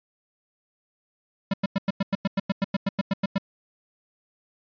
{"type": "tone bursts", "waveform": "square", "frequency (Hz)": 195.9, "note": "G3", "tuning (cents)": -1, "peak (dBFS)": -21, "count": 16, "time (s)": [1.51, 3.382], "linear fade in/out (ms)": 5, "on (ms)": 27, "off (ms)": 96, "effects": ["resampled to 11025 Hz"]}